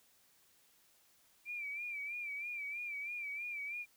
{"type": "tone with vibrato", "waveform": "sine", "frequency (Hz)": 2349, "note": "D7", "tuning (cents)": 0, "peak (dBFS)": -39, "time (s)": [1.45, 3.86], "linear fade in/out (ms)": 50, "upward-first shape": "sine", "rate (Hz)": 3.1, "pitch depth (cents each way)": 69, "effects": ["white hiss -69 dBFS RMS until 3.96 s"]}